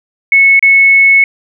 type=tone with dropouts; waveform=sine; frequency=2200 Hz; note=C#7; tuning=14 cents flat; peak=-3 dBFS; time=0.32-1.24 s; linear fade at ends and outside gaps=2 ms; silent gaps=0.594-0.626 s; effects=none